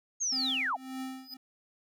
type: linear sweep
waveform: sine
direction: down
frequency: 6645 to 610 Hz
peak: -28 dBFS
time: 0.2-0.77 s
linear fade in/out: 20 ms
type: tone with tremolo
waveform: square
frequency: 261.6 Hz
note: C4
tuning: in tune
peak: -35 dBFS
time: 0.32-1.37 s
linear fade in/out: 5 ms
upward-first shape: triangle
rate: 1.8 Hz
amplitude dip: 100%
type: tone with exponential growth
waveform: square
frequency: 4984 Hz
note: D#8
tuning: 2 cents sharp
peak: -38 dBFS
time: 1.14-1.34 s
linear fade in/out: 2 ms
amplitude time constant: 42 ms
effects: none